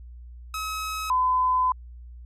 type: tone pair in turn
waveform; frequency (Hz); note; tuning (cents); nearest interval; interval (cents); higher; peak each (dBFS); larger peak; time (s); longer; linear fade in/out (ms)
sawtooth / sine; 1280 / 1013.7; D#6 / B5; +49 / +45; major third; 404; first; -25 / -19; second; 0.54-1.1 / 1.1-1.72; second; 2
effects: added 60 Hz sine -40 dBFS peak until 2.25 s + resampled to 32000 Hz